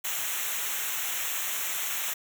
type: noise with comb filter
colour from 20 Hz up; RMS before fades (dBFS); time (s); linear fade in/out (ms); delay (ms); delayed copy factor
white; -31; 0.04-2.14; 10; 0.21; -0.85
effects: none